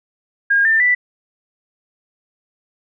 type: tone with pitch steps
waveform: sine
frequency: 1623 / 1790.5 / 1975.2 Hz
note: G#6 / A6 / B6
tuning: -40 / +30 / 0 cents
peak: -11 dBFS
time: 0.5-0.95 s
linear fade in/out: 10 ms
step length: 150 ms
effects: none